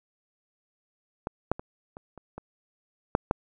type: clicks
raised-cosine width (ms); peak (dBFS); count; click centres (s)
1; -16 / -9 / -23 / -27 / -30 / -24 / -6 / -8; 8; 1.271 / 1.516 / 1.595 / 1.969 / 2.177 / 2.38 / 3.151 / 3.311
effects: none